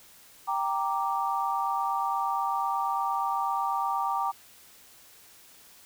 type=chord; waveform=sine; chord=G minor; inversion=none; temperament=equal; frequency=784 / 932.3 / 1174.7 Hz; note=G5 / Bb5 / D6; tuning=0 / 0 / 0 cents; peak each=-30 dBFS; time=0.47-4.32 s; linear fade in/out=20 ms; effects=white hiss -54 dBFS RMS until 5.85 s